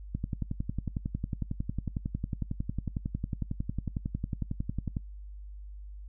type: click train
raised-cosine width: 5 ms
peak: -19 dBFS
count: 54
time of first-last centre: 0.15-4.968 s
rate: 11 Hz
effects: noise-tail reverb RT60 0.1 s tail -21 dB re dry + added 50 Hz sine -41 dBFS peak until 6.08 s

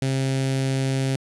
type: tone with notch filter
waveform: sawtooth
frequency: 133.7 Hz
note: C3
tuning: 38 cents sharp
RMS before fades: -23 dBFS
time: 0.02-1.16 s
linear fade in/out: 2 ms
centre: 1100 Hz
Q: 1
effects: resampled to 24000 Hz + 8-bit

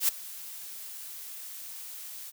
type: noise with ADSR envelope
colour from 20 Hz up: blue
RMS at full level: -22 dBFS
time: 0-2.32 s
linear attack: 84 ms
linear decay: 10 ms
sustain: -20 dB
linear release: 38 ms
effects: none

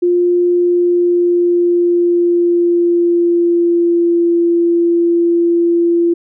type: tone with pitch glide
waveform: sine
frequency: 352.3 to 341.5 Hz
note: F4 to F4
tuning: +15 to -39 cents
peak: -9 dBFS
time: 0.02-6.14 s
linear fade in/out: 10 ms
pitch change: -54 cents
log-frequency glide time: 0.46-4.37 s
effects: none

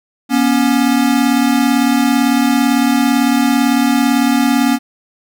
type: tone pair together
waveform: square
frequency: 240.8 / 278.7 Hz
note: B3 / C#4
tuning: -44 / +9 cents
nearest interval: minor third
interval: 253 cents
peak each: -14 dBFS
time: 0.29-4.79 s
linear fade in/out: 50 ms
effects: none

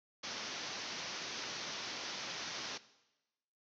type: low-pass noise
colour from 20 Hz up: white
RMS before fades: -43 dBFS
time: 0.23-2.78 s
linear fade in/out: 10 ms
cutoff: 6200 Hz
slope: 96 dB/octave
effects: noise-tail reverb RT60 1.0 s tail -17 dB re dry + high-pass 150 Hz 12 dB/octave

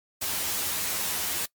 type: noise with comb filter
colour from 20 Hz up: white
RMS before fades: -29 dBFS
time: 0.21-1.46 s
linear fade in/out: 10 ms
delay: 11 ms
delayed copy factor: +0.65
effects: noise-tail reverb RT60 0.1 s tail -22 dB re dry + MP3 96 kbps

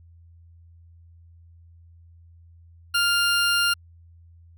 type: tone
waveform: 20% pulse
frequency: 1400 Hz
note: F6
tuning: 4 cents sharp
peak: -14 dBFS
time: 2.94-3.74 s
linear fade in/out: 10 ms
effects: added 84 Hz sine -48 dBFS peak until 4.57 s

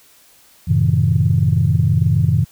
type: chord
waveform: sine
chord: F# diminished seventh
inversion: none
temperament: just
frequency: 92.5 / 111 / 133.2 / 159.84 Hz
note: F#2 / A2 / C3 / Eb3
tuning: 0 / +16 / +31 / +47 cents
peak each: -17 dBFS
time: 0.67-2.45 s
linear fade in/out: 20 ms
effects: tanh soft clip ceiling -2 dBFS + white hiss -50 dBFS RMS until 2.51 s

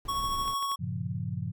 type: noise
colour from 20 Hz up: brown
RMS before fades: -39 dBFS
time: 0.05-0.54 s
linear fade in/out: 2 ms
type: tone with tremolo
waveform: square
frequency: 1108.7 Hz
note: C#6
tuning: in tune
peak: -28 dBFS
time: 0.08-0.76 s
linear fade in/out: 10 ms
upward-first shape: sine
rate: 13 Hz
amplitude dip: 30%
type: clicks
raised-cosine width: 0.3 ms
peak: -30 dBFS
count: 3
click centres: 0.479 / 0.626 / 0.717 s
type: chord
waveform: sine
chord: G half-diminished seventh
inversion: none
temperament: equal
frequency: 98 / 116.54 / 138.59 / 174.61 Hz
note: G2 / Bb2 / Db3 / F3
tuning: 0 / 0 / 0 / 0 cents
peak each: -36 dBFS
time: 0.79-1.52 s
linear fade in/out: 20 ms
effects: none

